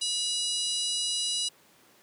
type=harmonic tone with a mistuned harmonic; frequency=987.8 Hz; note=B5; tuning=in tune; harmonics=3 / 4 / 5 / 6 / 7 / 8 / 9 / 10; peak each=-33 / -31 / -36 / -37 / -44 / -40 / -38 / -39 dBFS; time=0.01-1.49 s; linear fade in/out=10 ms; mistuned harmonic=3; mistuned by=-40 cents; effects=pink hiss -59 dBFS RMS until 2.02 s + high-pass 200 Hz 12 dB/octave